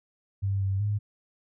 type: tone with pitch steps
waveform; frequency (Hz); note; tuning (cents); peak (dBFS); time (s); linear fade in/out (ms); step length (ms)
sine; 98.4 / 97 / 103.7; G2 / G2 / G#2; +7 / -18 / -2; -24; 0.42-0.99; 20; 190
effects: none